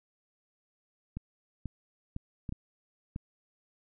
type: clicks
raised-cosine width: 5 ms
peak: -24 dBFS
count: 6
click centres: 1.17 / 1.657 / 2.164 / 2.492 / 2.524 / 3.161 s
effects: none